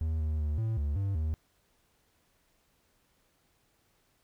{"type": "tone with pitch steps", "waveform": "triangle", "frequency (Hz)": [79.5, 77.3, 75.3, 111.5, 72.5, 98.5, 78.1], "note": ["D#2", "D#2", "D2", "A2", "D2", "G2", "D#2"], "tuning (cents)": [38, -11, 44, 23, -22, 9, 7], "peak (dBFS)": -26, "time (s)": [0.01, 1.34], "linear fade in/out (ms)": 0, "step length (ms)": 190, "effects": ["pink hiss -71 dBFS RMS until 4.23 s"]}